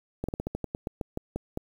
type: slowing click train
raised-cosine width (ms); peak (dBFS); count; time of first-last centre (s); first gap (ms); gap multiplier
2; -17; 13; 0.24-1.574; 46; 1.15
effects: 8-bit